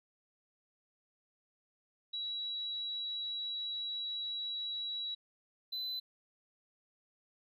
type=tone pair in turn; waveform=sine / triangle; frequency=3898 / 4019 Hz; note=B7 / B7; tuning=-23 / +30 cents; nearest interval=minor second; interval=53 cents; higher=second; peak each=-36 / -35 dBFS; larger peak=second; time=2.13-5.15 / 5.72-6 s; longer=first; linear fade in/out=10 ms; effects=none